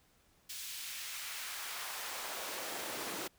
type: noise with high-pass filter sweep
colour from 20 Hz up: pink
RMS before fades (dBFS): -42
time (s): 0.49-3.28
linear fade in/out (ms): 10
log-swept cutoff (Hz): 3600 to 260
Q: 0.87
effects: pink hiss -69 dBFS RMS until 3.38 s